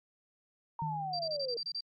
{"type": "linear sweep", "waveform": "sine", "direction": "down", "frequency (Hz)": [937, 456.3], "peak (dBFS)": -34, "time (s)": [0.79, 1.57], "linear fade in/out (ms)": 2}
{"type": "tone with exponential decay", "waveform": "sine", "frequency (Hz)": 155.2, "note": "D#3", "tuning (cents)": -4, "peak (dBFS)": -33, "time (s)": [0.82, 1.74], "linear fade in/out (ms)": 0, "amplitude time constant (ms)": 200}
{"type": "tone bursts", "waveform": "sine", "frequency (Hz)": 4699, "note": "D8", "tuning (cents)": 0, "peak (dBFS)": -34, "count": 8, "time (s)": [1.13, 1.808], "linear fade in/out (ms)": 5, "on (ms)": 62, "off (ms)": 26}
{"effects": ["MP3 48 kbps"]}